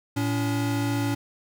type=tone pair together; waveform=square; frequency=112.94 / 284.6 Hz; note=A2 / C#4; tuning=+46 / +46 cents; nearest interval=octave + major third; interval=1600 cents; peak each=-27 dBFS; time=0.16-1.15 s; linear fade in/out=10 ms; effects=none

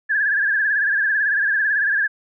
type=tone with vibrato; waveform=sine; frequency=1661.2 Hz; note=G#6; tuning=in tune; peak=-16 dBFS; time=0.09-2.08 s; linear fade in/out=20 ms; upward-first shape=sine; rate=18 Hz; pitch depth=85 cents each way; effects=none

